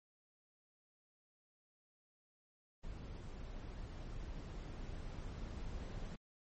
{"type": "noise with level ramp", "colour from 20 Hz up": "brown", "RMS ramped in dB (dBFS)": [-48, -44], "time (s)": [2.83, 6.16], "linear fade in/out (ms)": 10, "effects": ["MP3 32 kbps"]}